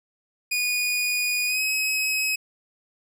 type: tone with pitch glide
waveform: sawtooth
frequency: 2461 to 2551 Hz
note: D#7 to D#7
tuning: -20 to +43 cents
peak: -19 dBFS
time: 0.51-2.36 s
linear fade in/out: 10 ms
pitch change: +63 cents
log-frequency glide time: 1.46-1.62 s
effects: none